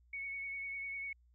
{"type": "tone with vibrato", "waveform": "sine", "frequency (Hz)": 2217, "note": "C#7", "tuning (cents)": 0, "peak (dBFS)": -39, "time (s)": [0.13, 1.13], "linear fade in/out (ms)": 5, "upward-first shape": "sine", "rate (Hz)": 10, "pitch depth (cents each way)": 19, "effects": ["added 60 Hz sine -64 dBFS peak until 1.34 s"]}